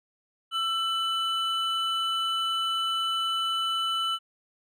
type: tone pair together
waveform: triangle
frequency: 1334.6 / 2996 Hz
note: E6 / F#7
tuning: +21 / +21 cents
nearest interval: octave + major second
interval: 1400 cents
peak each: -27 / -26 dBFS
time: 0.51-4.19 s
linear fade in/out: 50 ms
effects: none